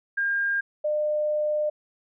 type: tone pair in turn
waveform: sine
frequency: 1609 / 602.7 Hz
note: G6 / D5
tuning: +45 / +45 cents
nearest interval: octave + perfect fourth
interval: 1700 cents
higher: first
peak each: -22 dBFS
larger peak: neither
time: 0.17-0.61 / 0.84-1.7 s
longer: second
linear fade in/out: 10 ms
effects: none